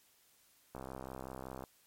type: click train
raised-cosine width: 1 ms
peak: -30 dBFS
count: 59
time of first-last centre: 0.75-1.638 s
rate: 65.3 Hz
effects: white hiss -68 dBFS RMS until 1.86 s + MP3 64 kbps